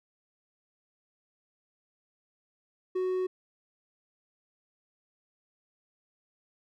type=tone; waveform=triangle; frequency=370 Hz; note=F#4; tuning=in tune; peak=-25 dBFS; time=2.95-3.27 s; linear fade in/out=10 ms; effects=none

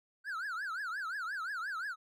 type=tone with vibrato; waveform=triangle; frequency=1480 Hz; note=F#6; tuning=in tune; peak=-34 dBFS; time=0.24-1.96 s; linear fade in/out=50 ms; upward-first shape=triangle; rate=5.7 Hz; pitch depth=280 cents each way; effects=none

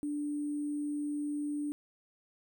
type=tone with sample-and-hold; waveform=sine; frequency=293.6 Hz; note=D4; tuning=in tune; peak=-32 dBFS; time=0.03-1.72 s; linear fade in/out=0 ms; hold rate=8820 Hz; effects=none

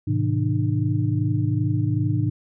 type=tone cluster; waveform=sine; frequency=107.3 / 129.9 / 160.4 / 301.4 Hz; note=A2 / C3 / E3 / D4; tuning=-43 / -12 / -47 / +45 cents; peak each=-22 / -24 / -28 / -27 dBFS; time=0.07-2.3 s; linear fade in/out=10 ms; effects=none

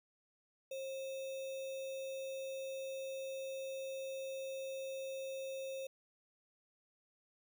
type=tone with sample-and-hold; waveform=sine; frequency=535 Hz; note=C5; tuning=38 cents sharp; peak=-40 dBFS; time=0.71-5.87 s; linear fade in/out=5 ms; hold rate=3150 Hz; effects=none

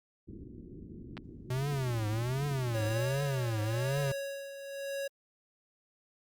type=low-pass noise; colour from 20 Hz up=white; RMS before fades=-47 dBFS; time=0.27-3.01 s; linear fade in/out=20 ms; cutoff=360 Hz; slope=48 dB/octave
type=clicks; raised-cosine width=0.3 ms; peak=-27 dBFS; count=2; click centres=1.169 / 1.177 s
type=tone with vibrato; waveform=square; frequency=123.47 Hz; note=B2; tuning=in tune; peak=-31 dBFS; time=1.5-4.12 s; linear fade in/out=5 ms; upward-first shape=triangle; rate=1.3 Hz; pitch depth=300 cents each way
type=tone with tremolo; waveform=square; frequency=554.4 Hz; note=C#5; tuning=in tune; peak=-34 dBFS; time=2.74-5.08 s; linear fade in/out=10 ms; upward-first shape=sine; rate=0.96 Hz; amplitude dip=65%
effects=Opus 48 kbps

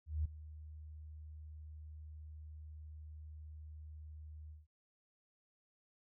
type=tone with ADSR envelope; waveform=sine; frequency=76.8 Hz; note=D#2; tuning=22 cents flat; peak=-31 dBFS; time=0.06-4.67 s; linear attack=190 ms; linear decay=8 ms; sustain=-17 dB; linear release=170 ms; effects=none

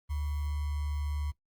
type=tone with sample-and-hold; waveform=sine; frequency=73.42 Hz; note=D2; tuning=in tune; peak=-30 dBFS; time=0.09-1.32 s; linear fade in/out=20 ms; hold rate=1050 Hz; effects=noise-tail reverb RT60 0.1 s tail -21 dB re dry + Opus 32 kbps

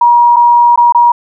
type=tone with dropouts; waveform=sine; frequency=954 Hz; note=A#5; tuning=40 cents sharp; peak=-3 dBFS; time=0.01-1.12 s; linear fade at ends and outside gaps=5 ms; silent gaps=0.361-0.365 / 0.76-0.775 / 0.924-0.947 s; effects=none

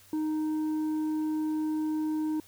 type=tone with tanh clipping; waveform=triangle; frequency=310 Hz; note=D#4; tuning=6 cents flat; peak=-28 dBFS; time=0.13-2.4 s; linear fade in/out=2 ms; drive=9 dB; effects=added 95 Hz sine -63 dBFS peak until 2.47 s + white hiss -57 dBFS RMS until 2.47 s

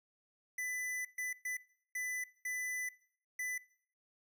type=tone bursts at uneven times; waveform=square; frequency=1998 Hz; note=B6; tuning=20 cents sharp; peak=-37 dBFS; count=6; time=0.58-1.05 / 1.18-1.33 / 1.45-1.57 / 1.95-2.24 / 2.45-2.89 / 3.39-3.58 s; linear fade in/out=5 ms; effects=noise-tail reverb RT60 0.6 s tail -21 dB re dry

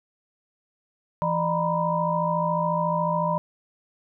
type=tone cluster; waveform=sine; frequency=167.2 / 604 / 946 / 1000 Hz; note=E3 / D5 / A#5 / B5; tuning=+25 / +48 / +25 / +21 cents; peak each=-27 dBFS; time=1.22-3.38 s; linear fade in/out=0 ms; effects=none

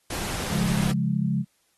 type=noise; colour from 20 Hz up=pink; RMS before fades=-31 dBFS; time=0.1-0.92 s; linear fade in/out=5 ms
type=chord; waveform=sine; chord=Db major; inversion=none; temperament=equal; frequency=138.59 / 174.61 / 207.7 Hz; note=Db3 / F3 / Ab3; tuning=0 / 0 / 0 cents; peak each=-26 dBFS; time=0.5-1.45 s; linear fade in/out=50 ms
effects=white hiss -68 dBFS RMS until 1.77 s + AAC 32 kbps

